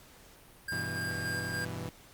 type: tone with tremolo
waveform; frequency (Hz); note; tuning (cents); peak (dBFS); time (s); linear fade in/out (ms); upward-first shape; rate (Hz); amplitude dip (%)
square; 1603; G6; +38; -34; 0.68-1.65; 5; square; 3.5; 30
type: chord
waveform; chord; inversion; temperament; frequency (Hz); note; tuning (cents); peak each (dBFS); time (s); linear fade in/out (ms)
sawtooth; E minor; first; equal; 98 / 123.47 / 164.81; G2 / B2 / E3; 0 / 0 / 0; -37; 0.72-1.89; 0
effects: pink hiss -56 dBFS RMS until 2.13 s + Opus 48 kbps